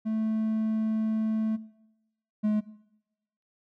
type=tone pair in turn; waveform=triangle; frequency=219.2 / 212.3 Hz; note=A3 / G#3; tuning=-6 / +38 cents; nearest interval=minor second; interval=56 cents; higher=first; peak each=-24 / -20 dBFS; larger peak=second; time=0.05-1.57 / 2.43-2.61 s; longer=first; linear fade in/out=20 ms; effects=noise-tail reverb RT60 0.9 s tail -19 dB re dry